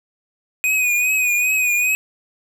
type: tone with vibrato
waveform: square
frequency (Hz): 2489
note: D#7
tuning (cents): 0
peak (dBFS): -16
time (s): 0.64-1.95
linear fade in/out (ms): 0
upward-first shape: triangle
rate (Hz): 2.5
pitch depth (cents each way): 56
effects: none